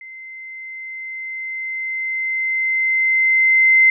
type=tone with level ramp; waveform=sine; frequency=2072 Hz; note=C7; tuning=17 cents flat; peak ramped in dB=-34 to -8 dBFS; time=0.01-3.9 s; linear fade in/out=2 ms; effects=none